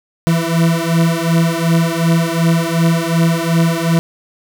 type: beating tone pair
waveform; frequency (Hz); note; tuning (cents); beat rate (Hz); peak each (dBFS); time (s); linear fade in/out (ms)
40% pulse; 164.81 / 167.51; E3 / E3; 0 / +28; 2.7; -14 / -14; 0.27-3.99; 0
effects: none